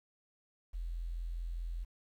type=tone; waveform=sine; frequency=42.4 Hz; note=E1; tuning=50 cents sharp; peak=-36 dBFS; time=0.73-1.85 s; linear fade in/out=20 ms; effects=11-bit